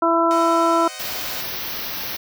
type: harmonic tone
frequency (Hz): 333.4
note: E4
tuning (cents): +20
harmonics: 1 / 2 / 3 / 4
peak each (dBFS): -20 / -20 / -20 / -20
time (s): 0.02-0.88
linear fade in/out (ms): 5
type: chord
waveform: 5% pulse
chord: C diminished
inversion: none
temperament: equal with one note detuned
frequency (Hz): 523.3 / 622.3 / 748.6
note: C5 / Eb5 / Gb5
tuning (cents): 0 / 0 / +20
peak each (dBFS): -28 / -25 / -24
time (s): 0.31-1.41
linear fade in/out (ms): 0
type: band-stop noise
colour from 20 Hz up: white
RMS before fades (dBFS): -28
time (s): 0.99-2.17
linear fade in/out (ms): 10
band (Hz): 6000 to 12000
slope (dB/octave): 96
effects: none